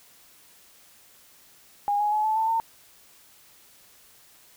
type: tone with pitch steps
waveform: sine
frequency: 817 / 834.2 / 851.7 / 869.6 / 887.9 / 906.5 Hz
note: G#5 / G#5 / G#5 / A5 / A5 / A#5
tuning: -29 / +7 / +43 / -21 / +15 / -49 cents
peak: -21 dBFS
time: 1.88-2.6 s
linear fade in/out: 0 ms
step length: 120 ms
effects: white hiss -55 dBFS RMS until 4.56 s